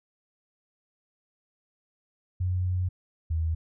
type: tone pair in turn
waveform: sine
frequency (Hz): 91.1 / 80.67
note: F#2 / E2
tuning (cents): -26 / -37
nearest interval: major second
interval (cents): 211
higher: first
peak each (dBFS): -24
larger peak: neither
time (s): 2.4-2.89 / 3.3-3.55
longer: first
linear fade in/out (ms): 10
effects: none

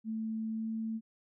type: tone with pitch glide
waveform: sine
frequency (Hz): 221.2 to 222.7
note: A3 to A3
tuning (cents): +9 to +21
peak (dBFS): -33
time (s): 0.04-1.01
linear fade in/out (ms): 50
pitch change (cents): +12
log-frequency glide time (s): 0.52-0.67
effects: none

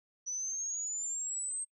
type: exponential sweep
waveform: sine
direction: up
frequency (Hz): 5920 to 8380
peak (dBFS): -34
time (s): 0.26-1.65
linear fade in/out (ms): 20
effects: noise-tail reverb RT60 0.1 s tail -25 dB re dry

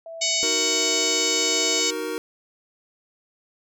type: tone with tremolo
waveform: sine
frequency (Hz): 659.3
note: E5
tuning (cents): 0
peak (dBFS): -33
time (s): 0.06-1.8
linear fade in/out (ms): 2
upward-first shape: sine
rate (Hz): 1.4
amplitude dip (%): 45
type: harmonic tone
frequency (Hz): 745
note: F#5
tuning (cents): +12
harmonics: 3 / 4 / 5 / 6 / 7 / 8 / 9 / 10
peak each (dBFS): -29 / -29 / -29 / -29 / -29 / -29 / -29 / -29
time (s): 0.21-1.91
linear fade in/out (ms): 10
type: chord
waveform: square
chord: D# minor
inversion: none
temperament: just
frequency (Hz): 311.1 / 373.4 / 466.7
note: D#4 / F#4 / A#4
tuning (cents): 0 / +16 / +2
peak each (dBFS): -33 / -33 / -30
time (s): 0.43-2.18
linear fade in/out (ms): 0
effects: none

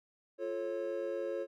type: chord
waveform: triangle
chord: F augmented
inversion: none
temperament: just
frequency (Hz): 349.2 / 436.5 / 545.7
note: F4 / A4 / C#5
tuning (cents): 0 / -14 / -27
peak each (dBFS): -38 / -38 / -35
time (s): 0.38-1.47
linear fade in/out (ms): 50
effects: none

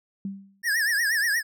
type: tone with exponential decay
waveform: sine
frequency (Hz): 196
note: G3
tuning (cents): 0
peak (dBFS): -26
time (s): 0.25-0.62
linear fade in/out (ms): 2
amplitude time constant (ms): 79
type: tone with vibrato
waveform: square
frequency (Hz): 1760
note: A6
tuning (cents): 0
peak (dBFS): -22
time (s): 0.63-1.43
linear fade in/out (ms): 50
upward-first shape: triangle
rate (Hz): 8.4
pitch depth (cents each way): 170
effects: none

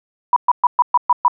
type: tone bursts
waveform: sine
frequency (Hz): 979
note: B5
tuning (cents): -15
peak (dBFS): -8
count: 7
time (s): 0.33-1.281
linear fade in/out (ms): 2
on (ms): 33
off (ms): 120
effects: none

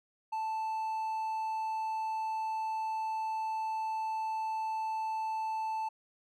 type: tone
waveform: triangle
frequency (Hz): 880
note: A5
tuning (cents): 0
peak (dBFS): -30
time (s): 0.32-5.89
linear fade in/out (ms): 10
effects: none

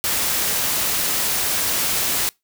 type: noise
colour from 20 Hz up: white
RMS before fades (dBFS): -21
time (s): 0.04-2.29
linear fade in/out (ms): 0
effects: noise-tail reverb RT60 0.2 s tail -25 dB re dry

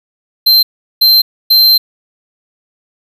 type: tone bursts at uneven times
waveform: square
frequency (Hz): 4127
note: C8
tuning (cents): -25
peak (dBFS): -5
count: 3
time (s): 0.46-0.63 / 1.01-1.22 / 1.5-1.78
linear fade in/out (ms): 10
effects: none

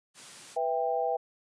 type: high-pass noise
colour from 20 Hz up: white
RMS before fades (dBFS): -47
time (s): 0.14-0.58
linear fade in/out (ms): 50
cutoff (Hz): 110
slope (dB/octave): 48
type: chord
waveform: sine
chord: E minor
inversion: second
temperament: just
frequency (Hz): 494.4 / 659.3 / 791.1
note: B4 / E5 / G5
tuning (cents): +2 / 0 / +16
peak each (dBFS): -31 / -31 / -30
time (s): 0.56-1.17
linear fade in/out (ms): 10
effects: resampled to 22050 Hz

